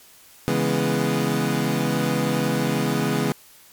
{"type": "chord", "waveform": "25% pulse", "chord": "C# minor seventh", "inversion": "none", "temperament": "equal", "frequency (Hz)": [138.59, 164.81, 207.7, 246.9], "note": ["C#3", "E3", "G#3", "B3"], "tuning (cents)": [0, 0, 0, 0], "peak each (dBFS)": -22, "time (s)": [0.48, 3.32], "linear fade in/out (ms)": 0, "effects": ["white hiss -50 dBFS RMS until 3.72 s", "MP3 96 kbps"]}